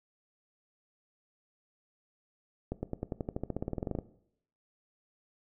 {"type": "accelerating click train", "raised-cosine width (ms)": 2, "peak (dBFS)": -20, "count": 20, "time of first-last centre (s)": [2.72, 3.988], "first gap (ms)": 110, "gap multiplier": 0.94, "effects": ["noise-tail reverb RT60 0.7 s tail -17 dB re dry"]}